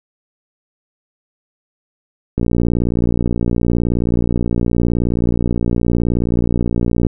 click train, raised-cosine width 3 ms, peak -4 dBFS, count 278, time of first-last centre 2.38-7.067 s, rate 59.1 Hz, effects none

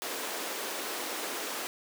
pink high-pass noise, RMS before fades -36 dBFS, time 0.02-1.67 s, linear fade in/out 0 ms, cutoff 310 Hz, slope 24 dB/octave, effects none

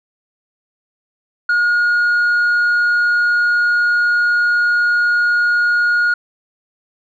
sine tone, 1436 Hz, F6, 48 cents sharp, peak -9 dBFS, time 1.49-6.14 s, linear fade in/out 5 ms, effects tanh soft clip ceiling -11 dBFS

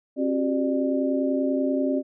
sine tone cluster, 268.8 / 363.1 / 393.4 / 596 Hz, C4 / F#4 / G4 / D5, +47 / -33 / +6 / +25 cents, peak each -23 / -30 / -32 / -27 dBFS, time 0.16-2.03 s, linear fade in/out 50 ms, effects none

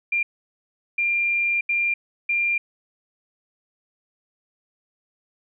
sine tone bursts at uneven times, 2390 Hz, D7, 30 cents sharp, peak -19 dBFS, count 4, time 0.12-0.23 / 0.98-1.61 / 1.69-1.94 / 2.29-2.58 s, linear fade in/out 5 ms, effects none

